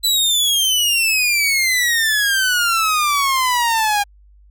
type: exponential sweep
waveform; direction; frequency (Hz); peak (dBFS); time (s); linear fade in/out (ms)
sawtooth; down; 4003 to 805; -11; 0.03-4.04; 20
effects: added 50 Hz sine -45 dBFS peak until 4.5 s